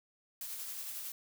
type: noise with tremolo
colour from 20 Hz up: blue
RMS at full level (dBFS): -41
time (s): 0.41-1.12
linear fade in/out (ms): 2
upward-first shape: sine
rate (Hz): 11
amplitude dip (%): 30
effects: none